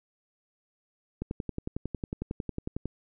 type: click train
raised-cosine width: 3 ms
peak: -19 dBFS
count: 19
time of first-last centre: 1.22-2.856 s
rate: 11 Hz
effects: none

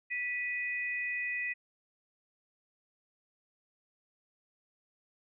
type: tone pair together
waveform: sine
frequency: 1963.3 / 2495 Hz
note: B6 / D#7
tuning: -11 / +4 cents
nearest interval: major third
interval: 415 cents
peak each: -34 / -36 dBFS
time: 0.1-1.54 s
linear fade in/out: 20 ms
effects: none

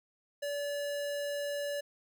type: tone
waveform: square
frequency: 575 Hz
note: D5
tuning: 37 cents flat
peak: -34 dBFS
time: 0.42-1.81 s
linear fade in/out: 10 ms
effects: none

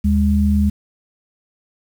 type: tone pair together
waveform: sine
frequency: 76.4 / 204.8 Hz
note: D#2 / G#3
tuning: -31 / -24 cents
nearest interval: octave + perfect fourth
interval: 1707 cents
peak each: -15 dBFS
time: 0.04-0.7 s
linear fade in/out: 10 ms
effects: 7-bit

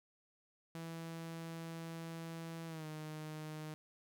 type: tone with pitch glide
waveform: sawtooth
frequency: 164.81 to 154.66 Hz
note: E3 to D#3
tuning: 0 to -10 cents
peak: -40 dBFS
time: 0.75-3.74 s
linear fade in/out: 0 ms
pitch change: -110 cents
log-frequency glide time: 2.67-2.86 s
effects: none

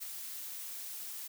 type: noise with ADSR envelope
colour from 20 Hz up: blue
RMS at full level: -40 dBFS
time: 0-1.28 s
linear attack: 27 ms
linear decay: 12 ms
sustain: -3 dB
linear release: 15 ms
effects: none

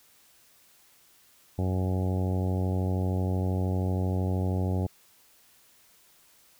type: harmonic tone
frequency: 92.9 Hz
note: F#2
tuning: 7 cents sharp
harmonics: 1 / 2 / 3 / 4 / 5 / 6 / 7 / 8 / 9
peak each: -26 / -32 / -36 / -38 / -40 / -42 / -43 / -44 / -45 dBFS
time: 1.58-4.87 s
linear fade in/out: 10 ms
effects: white hiss -60 dBFS RMS until 6.59 s

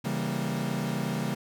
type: chord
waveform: 40% pulse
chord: C# diminished seventh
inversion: none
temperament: equal with one note detuned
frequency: 136.76 / 164.81 / 196 / 233.1 Hz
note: C#3 / E3 / G3 / Bb3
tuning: -23 / 0 / 0 / 0 cents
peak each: -33 dBFS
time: 0.04-1.35 s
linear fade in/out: 10 ms
effects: none

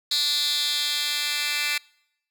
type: tone with high-pass filter sweep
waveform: 10% pulse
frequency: 293.7 Hz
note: D4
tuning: in tune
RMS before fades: -25 dBFS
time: 0.11-1.78 s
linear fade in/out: 5 ms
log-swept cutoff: 3900 to 2600 Hz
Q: 5.2
effects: noise-tail reverb RT60 0.8 s tail -26 dB re dry

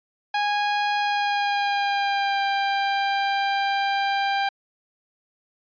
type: tone with pitch glide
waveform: sawtooth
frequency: 825 to 792.8 Hz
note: G#5 to G5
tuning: -12 to +19 cents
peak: -17 dBFS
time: 0.34-4.49 s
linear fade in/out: 5 ms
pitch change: -69 cents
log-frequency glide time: 0.95-2.42 s
effects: resampled to 11025 Hz

